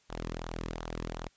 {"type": "tone with flanger", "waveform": "sawtooth", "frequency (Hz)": 41.2, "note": "E1", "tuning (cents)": 0, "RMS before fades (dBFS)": -39, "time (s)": [0.09, 1.29], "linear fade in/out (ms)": 20, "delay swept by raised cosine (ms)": [0.39, 1.39], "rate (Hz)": 2.7, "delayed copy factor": -0.6, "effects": ["white hiss -67 dBFS RMS until 1.36 s", "resampled to 16000 Hz"]}